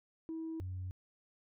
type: tone pair in turn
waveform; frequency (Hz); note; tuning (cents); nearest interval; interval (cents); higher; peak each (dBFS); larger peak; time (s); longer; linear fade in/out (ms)
sine; 323.5 / 92.13; E4 / F#2; -32 / -7; octave + minor seventh; 2175; first; -37 / -37; neither; 0.29-0.6 / 0.6-0.91; neither; 0
effects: tanh soft clip ceiling -35 dBFS